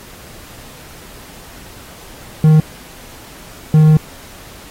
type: tone pair in turn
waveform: triangle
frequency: 155.56 / 154.95 Hz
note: D#3 / D#3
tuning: 0 / -7 cents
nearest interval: unison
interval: 7 cents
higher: first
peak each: -3 dBFS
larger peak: neither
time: 2.44-2.6 / 3.74-3.97 s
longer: second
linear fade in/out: 2 ms
effects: pink hiss -38 dBFS RMS until 4.7 s + AAC 48 kbps